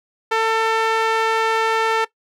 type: tone with band-pass filter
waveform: sawtooth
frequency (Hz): 447.2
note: A4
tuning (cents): +28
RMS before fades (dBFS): -18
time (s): 0.31-2.05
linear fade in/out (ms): 10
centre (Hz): 1300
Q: 0.76
effects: noise-tail reverb RT60 0.1 s tail -18 dB re dry